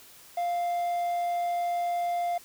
triangle tone with quantisation, 698.5 Hz, F5, in tune, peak -24 dBFS, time 0.37-2.38 s, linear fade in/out 5 ms, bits 9, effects white hiss -52 dBFS RMS until 2.44 s

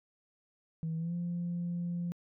sine tone with pitch glide, 161.9 to 173.52 Hz, E3 to F3, -31 to -11 cents, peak -31 dBFS, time 0.83-2.12 s, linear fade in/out 0 ms, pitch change +120 cents, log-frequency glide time 0.97-1.14 s, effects tanh soft clip ceiling -29 dBFS

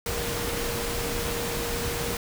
sine tone in noise, 470.8 Hz, A#4, 17 cents sharp, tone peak -33 dBFS, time 0.06-2.17 s, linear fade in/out 2 ms, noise pink, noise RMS -30 dBFS, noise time 0.06-2.17 s, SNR -6 dB, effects none

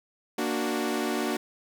sawtooth chord, Bb augmented, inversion none, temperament equal, 233.1 / 293.7 / 370 Hz, Bb3 / D4 / F#4, 0 / 0 / 0 cents, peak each -27 dBFS, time 0.38-1.37 s, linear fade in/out 5 ms, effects none

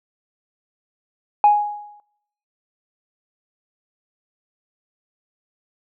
sine tone with exponential decay, 830.6 Hz, G#5, in tune, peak -6 dBFS, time 1.44-2 s, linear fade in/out 1 ms, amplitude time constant 120 ms, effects noise-tail reverb RT60 0.8 s tail -24 dB re dry + tanh soft clip ceiling -5 dBFS

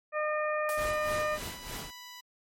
harmonic tone, 608 Hz, D#5, 40 cents flat, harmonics 1 / 2 / 3 / 4, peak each -30 / -33 / -36 / -41 dBFS, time 0.12-1.39 s, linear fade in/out 50 ms
blue noise with exponential decay, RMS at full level -37 dBFS, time 0.69-1.1 s, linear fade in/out 0 ms, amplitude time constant 89 ms
pink noise with tremolo, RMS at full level -38 dBFS, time 0.77-1.91 s, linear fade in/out 10 ms, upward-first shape sine, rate 3.3 Hz, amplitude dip 70%
10% pulse tone, 987.8 Hz, B5, in tune, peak -36 dBFS, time 0.86-2.21 s, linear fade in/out 10 ms
effects MP3 64 kbps

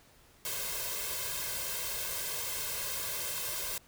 white noise with comb filter, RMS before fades -36 dBFS, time 0.45-3.78 s, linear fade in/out 2 ms, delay 1.9 ms, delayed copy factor +0.9, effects pink hiss -61 dBFS RMS until 3.87 s

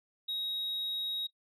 sine tone, 3792 Hz, A#7, 29 cents sharp, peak -31 dBFS, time 0.28-1.27 s, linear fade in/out 10 ms, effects noise-tail reverb RT60 0.1 s tail -17 dB re dry + tanh soft clip ceiling -31 dBFS

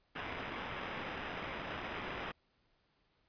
violet noise with sample-and-hold, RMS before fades -42 dBFS, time 0.15-2.32 s, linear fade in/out 10 ms, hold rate 4410 Hz, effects pink hiss -75 dBFS RMS until 3.28 s + resampled to 11025 Hz

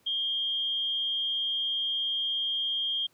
sine tone with amplitude modulation, 3220 Hz, G7, 46 cents sharp, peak -25 dBFS, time 0.06-3.07 s, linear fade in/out 10 ms, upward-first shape sine, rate 217 Hz, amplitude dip 40%, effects pink hiss -66 dBFS RMS until 3.13 s + high-pass 100 Hz 12 dB/octave

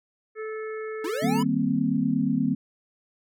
harmonic tone, 435.9 Hz, A4, 16 cents flat, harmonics 1 / 3 / 4 / 5, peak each -31 / -41 / -43 / -45 dBFS, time 0.35-1.45 s, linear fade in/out 50 ms
square linear sweep, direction up, 291.3 to 1023 Hz, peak -29 dBFS, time 1.04-1.43 s, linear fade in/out 5 ms
sine chord, C minor seventh, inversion first, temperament equal, 155.56 / 196 / 233.1 / 261.6 Hz, Eb3 / G3 / Bb3 / C4, 0 / 0 / 0 / 0 cents, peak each -29 / -28 / -26 / -25 dBFS, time 1.22-2.55 s, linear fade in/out 10 ms
effects none

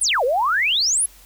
sine exponential two-way sweep, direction down then up, 11330 to 464.2 to 11330 Hz, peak -16 dBFS, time 0.01-1.06 s, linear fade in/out 5 ms, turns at 0.24 s, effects added 45 Hz sine -49 dBFS peak until 1.25 s + white hiss -49 dBFS RMS until 1.25 s

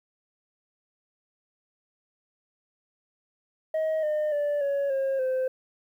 sine tone with pitch steps, 632 / 607.3 / 583.6 / 560.8 / 538.9 / 517.8 Hz, D#5 / D#5 / D5 / C#5 / C#5 / C5, +27 / -42 / -11 / +20 / -49 / -18 cents, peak -21 dBFS, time 3.74-5.48 s, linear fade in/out 5 ms, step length 290 ms, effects tanh soft clip ceiling -23 dBFS + 10-bit

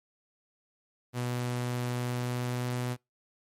sawtooth tone with pitch glide, 122.9 to 123.68 Hz, B2 to B2, -8 to +3 cents, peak -26 dBFS, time 1.13-2.97 s, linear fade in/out 50 ms, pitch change +11 cents, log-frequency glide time 1.98-2.83 s, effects noise-tail reverb RT60 0.2 s tail -25 dB re dry + MP3 64 kbps

